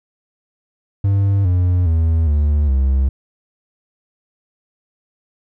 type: tone with pitch steps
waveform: triangle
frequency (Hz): 99 / 89.74 / 81.35 / 73.74 / 66.84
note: G2 / F2 / E2 / D2 / C2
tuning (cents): +18 / +48 / -22 / +8 / +38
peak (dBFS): -10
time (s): 1.04-3.09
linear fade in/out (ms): 5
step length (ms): 410
effects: none